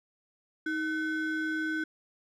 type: ring-modulated tone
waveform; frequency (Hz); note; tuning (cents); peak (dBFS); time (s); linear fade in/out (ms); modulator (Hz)
triangle; 914; A#5; -34; -24; 0.66-1.84; 5; 599
effects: none